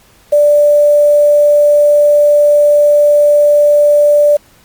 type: tone with quantisation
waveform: sine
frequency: 587.3 Hz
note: D5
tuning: in tune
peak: -4 dBFS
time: 0.32-4.37 s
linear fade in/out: 10 ms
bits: 5
effects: pink hiss -46 dBFS RMS until 4.64 s + MP3 96 kbps